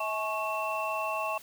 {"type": "tone cluster", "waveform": "sine", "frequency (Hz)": [644, 854, 1100, 2688], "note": ["E5", "G#5", "C#6", "E7"], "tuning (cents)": [-41, 48, -14, 33], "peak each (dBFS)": [-34, -36, -33, -36], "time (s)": [0, 1.38], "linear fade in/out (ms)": 5, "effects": ["white hiss -51 dBFS RMS until 1.42 s"]}